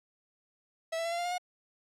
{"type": "tone with pitch steps", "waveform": "45% pulse", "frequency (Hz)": [653, 664, 675.2, 686.7, 698.3, 710, 722], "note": ["E5", "E5", "E5", "F5", "F5", "F5", "F#5"], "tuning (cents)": [-17, 12, 41, -29, 0, 28, -43], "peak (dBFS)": -31, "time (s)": [0.92, 1.382], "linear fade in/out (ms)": 10, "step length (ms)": 66, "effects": ["low-pass 9000 Hz 12 dB/octave", "12-bit"]}